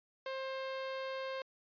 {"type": "tone", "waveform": "sawtooth", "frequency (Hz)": 530, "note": "C5", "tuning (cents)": 22, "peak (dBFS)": -34, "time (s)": [0.26, 1.42], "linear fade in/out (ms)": 2, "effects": ["resampled to 11025 Hz"]}